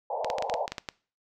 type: band-pass noise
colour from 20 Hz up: pink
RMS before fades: -31 dBFS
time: 0.1-0.66 s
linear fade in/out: 5 ms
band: 470 to 930 Hz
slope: 96 dB/octave
type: clicks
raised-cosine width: 0.2 ms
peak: -15 dBFS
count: 10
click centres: 0.246 / 0.301 / 0.384 / 0.424 / 0.498 / 0.54 / 0.679 / 0.72 / 0.782 / 0.888 s
effects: noise-tail reverb RT60 0.4 s tail -22 dB re dry